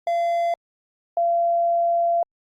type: tone pair in turn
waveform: triangle / sine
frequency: 684 / 684 Hz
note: F5 / F5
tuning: -36 / -36 cents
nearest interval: unison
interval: 0 cents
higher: neither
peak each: -17 / -17 dBFS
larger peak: neither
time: 0.07-0.54 / 1.17-2.23 s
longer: second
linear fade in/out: 2 ms
effects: Opus 48 kbps